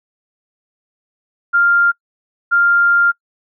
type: tone pair in turn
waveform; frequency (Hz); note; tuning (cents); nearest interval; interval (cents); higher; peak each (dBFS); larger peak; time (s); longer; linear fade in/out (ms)
sine; 1397 / 1397; F6 / F6; 0 / 0; unison; 0; neither; -9; neither; 1.53-1.92 / 2.51-3.12; second; 20
effects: noise-tail reverb RT60 0.1 s tail -26 dB re dry